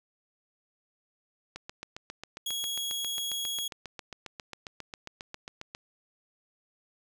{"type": "click train", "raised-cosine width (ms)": 0.2, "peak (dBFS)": -22, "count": 32, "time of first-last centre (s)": [1.56, 5.749], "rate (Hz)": 7.4}
{"type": "tone", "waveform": "sawtooth", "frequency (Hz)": 3322, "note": "G#7", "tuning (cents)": 0, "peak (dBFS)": -28, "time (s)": [2.46, 3.68], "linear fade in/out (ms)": 5}
{"effects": []}